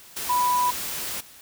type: tone in noise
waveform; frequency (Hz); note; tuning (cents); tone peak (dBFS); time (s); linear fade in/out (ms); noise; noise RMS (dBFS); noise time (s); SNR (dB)
sine; 987.8; B5; 0; -19; 0.29-0.71; 10; white; -31; 0.16-1.21; +9
effects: white hiss -48 dBFS RMS until 1.41 s